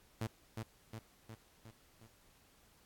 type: tone with echo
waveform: sawtooth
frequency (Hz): 112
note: A2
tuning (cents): +31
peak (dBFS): -32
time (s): 0.21-0.27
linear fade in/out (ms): 5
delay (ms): 360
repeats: 5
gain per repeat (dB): -4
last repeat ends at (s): 2.07
effects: pink hiss -67 dBFS RMS until 2.85 s + AAC 64 kbps